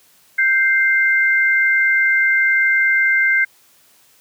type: tone pair together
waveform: sine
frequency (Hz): 1568 / 2093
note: G6 / C7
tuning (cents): 0 / 0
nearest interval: perfect fourth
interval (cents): 500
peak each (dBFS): -15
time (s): 0.38-3.45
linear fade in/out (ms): 10
effects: white hiss -53 dBFS RMS until 4.2 s + high-pass 80 Hz 12 dB/octave